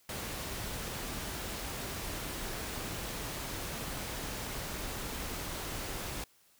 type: noise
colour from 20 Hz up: pink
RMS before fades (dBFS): -39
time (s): 0.09-6.24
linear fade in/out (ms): 2
effects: white hiss -66 dBFS RMS until 6.59 s